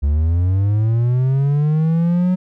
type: linear sweep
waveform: triangle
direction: up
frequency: 69.2 to 185 Hz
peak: -11 dBFS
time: 0.02-2.36 s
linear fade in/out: 20 ms
effects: none